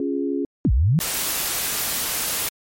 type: chord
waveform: sine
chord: Db major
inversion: none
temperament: equal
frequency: 277.2 / 349.2 / 415.3 Hz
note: Db4 / F4 / Ab4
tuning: 0 / 0 / 0 cents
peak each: -23 / -27 / -27 dBFS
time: 0-0.45 s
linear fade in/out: 2 ms
type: exponential two-way sweep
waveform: sine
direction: down then up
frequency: 343.9 to 51.8 to 177.7 Hz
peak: -14 dBFS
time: 0.65-0.99 s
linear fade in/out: 0 ms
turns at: 0.72 s
type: noise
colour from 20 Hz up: white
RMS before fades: -24 dBFS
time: 1-2.49 s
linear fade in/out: 5 ms
effects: MP3 64 kbps